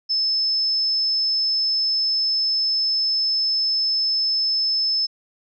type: tone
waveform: sine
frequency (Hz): 5240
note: E8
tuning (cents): -11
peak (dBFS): -18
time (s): 0.09-5.07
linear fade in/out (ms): 20
effects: none